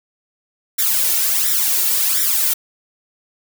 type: noise with flanger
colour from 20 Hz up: blue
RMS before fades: -17 dBFS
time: 0.78-2.54 s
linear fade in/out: 10 ms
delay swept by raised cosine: 0.54 to 2.24 ms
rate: 1.4 Hz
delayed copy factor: +0.85
effects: none